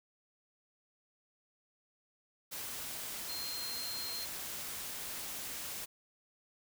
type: tone in noise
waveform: sine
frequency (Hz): 4186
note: C8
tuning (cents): 0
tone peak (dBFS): -40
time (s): 3.28-4.26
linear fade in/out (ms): 20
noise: white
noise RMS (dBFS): -42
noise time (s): 2.51-5.86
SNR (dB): -1
effects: none